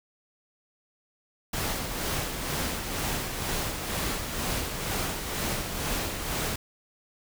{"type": "noise with tremolo", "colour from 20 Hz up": "pink", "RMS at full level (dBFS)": -29, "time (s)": [1.53, 6.56], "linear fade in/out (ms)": 5, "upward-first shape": "sine", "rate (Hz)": 2.1, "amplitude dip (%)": 45, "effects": []}